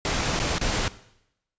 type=noise with dropouts; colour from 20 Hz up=pink; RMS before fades=-25 dBFS; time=0.05-0.88 s; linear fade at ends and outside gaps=1 ms; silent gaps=0.392-0.399 / 0.583-0.612 s; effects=noise-tail reverb RT60 0.8 s tail -17 dB re dry + resampled to 16000 Hz